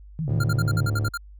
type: tone with vibrato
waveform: sine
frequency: 147.4 Hz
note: D3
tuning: 7 cents sharp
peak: -24 dBFS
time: 0.19-0.87 s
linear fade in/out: 0 ms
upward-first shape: triangle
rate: 7.4 Hz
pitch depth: 230 cents each way
type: click train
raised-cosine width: 2 ms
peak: -22 dBFS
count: 59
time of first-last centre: 0.28-1.08 s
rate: 72.5 Hz
type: tone with pitch glide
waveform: triangle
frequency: 110 to 105.21 Hz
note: A2 to G#2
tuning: 0 to +23 cents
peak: -20 dBFS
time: 0.29-1.09 s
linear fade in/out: 5 ms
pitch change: -77 cents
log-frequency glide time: 0.62-0.71 s
type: tone bursts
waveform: square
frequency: 1396.9 Hz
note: F6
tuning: in tune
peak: -27 dBFS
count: 9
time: 0.4-1.175 s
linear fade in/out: 5 ms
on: 39 ms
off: 53 ms
effects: added 50 Hz sine -42 dBFS peak until 1.39 s